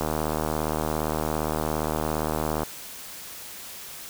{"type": "click train", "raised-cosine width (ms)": 1, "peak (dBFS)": -12, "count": 204, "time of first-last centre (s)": [0.01, 2.633], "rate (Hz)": 77.4, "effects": ["white hiss -40 dBFS RMS until 4.09 s"]}